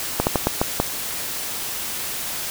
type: slowing click train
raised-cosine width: 1 ms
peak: -3 dBFS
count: 6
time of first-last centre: 0.2-0.8 s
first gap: 69 ms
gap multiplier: 1.28
effects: white hiss -28 dBFS RMS until 2.5 s